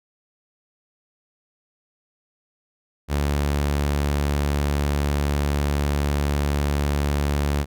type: tone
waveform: sawtooth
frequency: 72 Hz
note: D2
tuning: 34 cents flat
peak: -16 dBFS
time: 3.08-7.66 s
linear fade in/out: 50 ms
effects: none